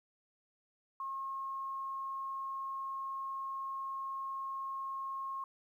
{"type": "tone", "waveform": "sine", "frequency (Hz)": 1079, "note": "C#6", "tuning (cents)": -47, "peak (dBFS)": -37, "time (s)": [1, 5.44], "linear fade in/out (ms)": 2, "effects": ["12-bit"]}